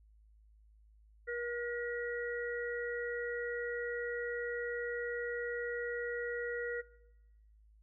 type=harmonic tone; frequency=477.5 Hz; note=A#4; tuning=42 cents sharp; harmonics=1 / 3 / 4; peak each=-38 / -42 / -41 dBFS; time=1.27-6.82 s; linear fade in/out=20 ms; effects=noise-tail reverb RT60 1.0 s tail -22 dB re dry + added 53 Hz sine -60 dBFS peak until 7.82 s